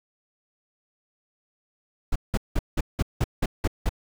brown noise bursts, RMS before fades -22 dBFS, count 9, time 2.12-3.893 s, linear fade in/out 5 ms, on 37 ms, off 180 ms, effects none

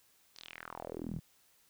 sawtooth tone with band-pass filter sweep, 41.2 Hz, E1, in tune, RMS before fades -44 dBFS, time 0.35-1.2 s, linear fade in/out 20 ms, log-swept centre 5200 to 140 Hz, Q 4, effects white hiss -68 dBFS RMS until 1.69 s

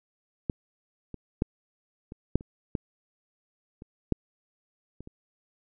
clicks, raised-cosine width 3 ms, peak -14 / -25 / -11 / -27 / -8 / -30 / -15 / -30 / -10 / -29 / -30 dBFS, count 11, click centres 0.498 / 1.143 / 1.421 / 2.121 / 2.356 / 2.409 / 2.752 / 3.821 / 4.123 / 5.006 / 5.074 s, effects none

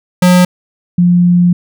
square / sine tone pair in turn, 180 / 176.19 Hz, F#3 / F3, -47 / +16 cents, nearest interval unison, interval 37 cents, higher first, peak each -5 dBFS, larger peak neither, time 0.22-0.45 / 0.98-1.53 s, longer second, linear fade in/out 5 ms, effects none

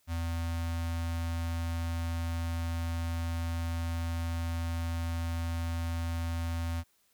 square tone with notch filter, 83.4 Hz, E2, 21 cents sharp, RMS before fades -33 dBFS, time 0.07-6.84 s, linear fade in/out 50 ms, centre 410 Hz, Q 1.8, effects white hiss -70 dBFS RMS until 7.13 s

